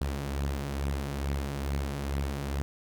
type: beating tone pair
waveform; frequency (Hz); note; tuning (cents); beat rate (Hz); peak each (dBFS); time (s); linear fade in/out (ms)
sawtooth; 69.3 / 71.6; C#2 / D2; 0 / -43; 2.3; -27 / -32; 0.01-2.62; 0
effects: none